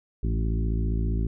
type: harmonic tone with a mistuned harmonic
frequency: 55 Hz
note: A1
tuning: in tune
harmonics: 1 / 2 / 3 / 4 / 5 / 6 / 7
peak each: -24 / -30 / -34 / -36 / -38 / -40 / -41 dBFS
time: 0.23-1.27 s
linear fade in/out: 5 ms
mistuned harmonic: 3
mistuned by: +42 cents
effects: none